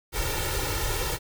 pink noise with comb filter, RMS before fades -28 dBFS, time 0.12-1.19 s, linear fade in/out 50 ms, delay 2.2 ms, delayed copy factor +1, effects none

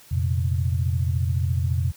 sine chord, F suspended fourth, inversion none, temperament equal, 87.31 / 116.54 / 130.81 Hz, F2 / Bb2 / C3, 0 / 0 / 0 cents, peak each -22 / -27 / -26 dBFS, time 0.11-1.92 s, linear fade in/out 10 ms, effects white hiss -50 dBFS RMS until 1.96 s

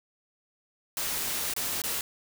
white noise with dropouts, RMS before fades -31 dBFS, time 0.97-2.01 s, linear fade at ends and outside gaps 1 ms, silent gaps 1.537-1.564 / 1.818-1.838 s, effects none

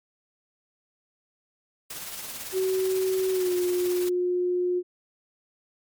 white noise with tremolo, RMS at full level -35 dBFS, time 1.9-4.09 s, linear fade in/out 5 ms, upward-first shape triangle, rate 18 Hz, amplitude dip 45%
sine tone with pitch glide, 376.3 to 358.5 Hz, F#4 to F4, +29 to +45 cents, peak -22 dBFS, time 2.52-4.83 s, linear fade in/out 50 ms, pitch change -84 cents, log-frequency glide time 3.32-3.53 s
effects MP3 96 kbps

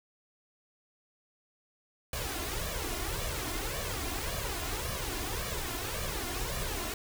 pink noise with flanger, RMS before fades -35 dBFS, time 2.13-6.94 s, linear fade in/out 2 ms, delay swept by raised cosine 1.7 to 2.9 ms, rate 1.8 Hz, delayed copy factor +0.7, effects none

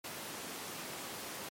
pink high-pass noise, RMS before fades -44 dBFS, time 0.04-1.49 s, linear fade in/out 5 ms, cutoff 220 Hz, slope 12 dB/octave, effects MP3 64 kbps

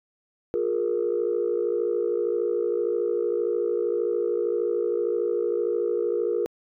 sine tone cluster, 355.4 / 417.2 / 470.4 Hz, F4 / G#4 / A#4, +30 / +8 / +16 cents, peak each -27 / -26 / -25 dBFS, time 0.54-6.46 s, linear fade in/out 0 ms, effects tanh soft clip ceiling -15 dBFS

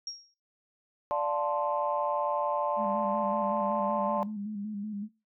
sine tone with exponential decay, 5588 Hz, F8, in tune, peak -32 dBFS, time 0.07-0.34 s, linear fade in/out 2 ms, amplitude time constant 58 ms
sine chord, D minor seventh, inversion none, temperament equal, 587.3 / 698.5 / 880 / 1046.5 Hz, D5 / F5 / A5 / C6, 0 / 0 / 0 / 0 cents, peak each -30 / -36 / -31 / -32 dBFS, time 1.11-4.23 s, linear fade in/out 0 ms
sine tone with vibrato, 207.7 Hz, G#3, in tune, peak -33 dBFS, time 2.76-5.09 s, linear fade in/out 50 ms, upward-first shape square, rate 5.3 Hz, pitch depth 48 cents each way
effects noise-tail reverb RT60 0.3 s tail -22 dB re dry + tanh soft clip ceiling -16 dBFS

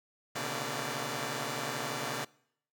5% pulse tone cluster, 123 / 137.8 / 149.1 / 228.1 / 585 Hz, B2 / C#3 / D3 / A#3 / D5, -7 / -10 / +27 / -37 / -7 cents, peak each -29 dBFS, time 0.35-2.25 s, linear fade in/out 10 ms, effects noise-tail reverb RT60 0.7 s tail -24 dB re dry

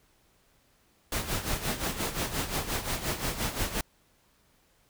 pink noise with tremolo, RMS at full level -29 dBFS, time 1.12-3.81 s, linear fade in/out 2 ms, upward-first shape sine, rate 5.7 Hz, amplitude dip 70%, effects pink hiss -66 dBFS RMS until 4.89 s

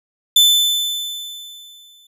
40% pulse tone with exponential decay, 3520 Hz, A7, in tune, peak -6 dBFS, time 0.36-2.07 s, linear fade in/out 5 ms, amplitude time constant 370 ms, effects none

